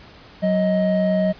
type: tone pair together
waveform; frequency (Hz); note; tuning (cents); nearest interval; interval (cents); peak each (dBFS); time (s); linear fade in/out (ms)
triangle; 186.41 / 627; F#3 / D#5; +13 / +13; octave + major sixth; 2100; -17; 0.42-1.33; 20
effects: pink hiss -45 dBFS RMS until 1.39 s + resampled to 11025 Hz